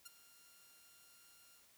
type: tone with ADSR envelope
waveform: 5% pulse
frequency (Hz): 1396.9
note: F6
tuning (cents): 0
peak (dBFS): -36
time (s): 0.05-1.7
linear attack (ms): 13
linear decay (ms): 18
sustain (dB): -17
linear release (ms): 160
effects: white hiss -68 dBFS RMS until 1.77 s